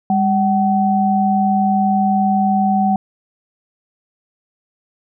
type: tone pair together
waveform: sine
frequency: 200.8 / 758 Hz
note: G3 / F#5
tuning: +42 / +42 cents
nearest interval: octave + major seventh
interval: 2300 cents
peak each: -15 dBFS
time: 0.1-2.96 s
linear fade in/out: 2 ms
effects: none